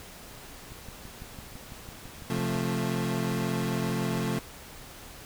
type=click train; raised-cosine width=5 ms; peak=-31 dBFS; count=12; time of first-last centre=0.72-2.556 s; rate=5.99 Hz
type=chord; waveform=30% pulse; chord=F major; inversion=second; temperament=equal with one note detuned; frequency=132.64 / 174.61 / 220 Hz; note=C3 / F3 / A3; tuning=+24 / 0 / 0 cents; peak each=-29 dBFS; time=2.3-4.39 s; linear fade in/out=2 ms
effects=pink hiss -46 dBFS RMS until 5.25 s